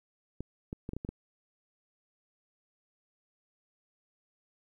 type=clicks; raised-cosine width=3 ms; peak=-24 dBFS; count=7; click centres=0.406 / 0.729 / 0.891 / 0.934 / 0.966 / 1.049 / 1.09 s; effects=11-bit